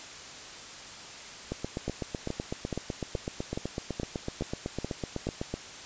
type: two click trains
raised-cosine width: 2 ms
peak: -18 / -18 dBFS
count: 33 / 9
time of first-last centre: 1.52-5.54 / 1.88-5.27 s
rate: 7.96 / 2.36 Hz
effects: white hiss -44 dBFS RMS until 5.85 s + resampled to 16000 Hz